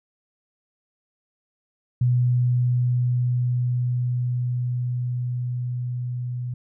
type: tone with level ramp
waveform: sine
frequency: 123.47 Hz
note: B2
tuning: in tune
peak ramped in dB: -16 to -26 dBFS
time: 2.01-6.54 s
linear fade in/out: 5 ms
effects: none